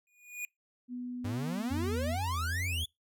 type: tone with exponential growth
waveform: square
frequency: 2451 Hz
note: D#7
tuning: 27 cents flat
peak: -33 dBFS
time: 0.07-0.45 s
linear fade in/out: 1 ms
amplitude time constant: 82 ms
type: tone with pitch glide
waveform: sine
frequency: 246.9 to 242.4 Hz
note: B3 to B3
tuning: 0 to -32 cents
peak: -36 dBFS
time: 0.88-2.17 s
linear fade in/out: 50 ms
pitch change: -32 cents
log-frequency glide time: 1.45-1.68 s
type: exponential sweep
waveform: 45% pulse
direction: up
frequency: 93.6 to 3520 Hz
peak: -34 dBFS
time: 1.24-2.86 s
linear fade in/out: 10 ms
type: tone with vibrato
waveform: triangle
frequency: 86.1 Hz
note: F2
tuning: 24 cents flat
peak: -31 dBFS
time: 1.7-2.85 s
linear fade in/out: 20 ms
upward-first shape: sine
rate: 2.4 Hz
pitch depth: 82 cents each way
effects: noise-tail reverb RT60 0.2 s tail -26 dB re dry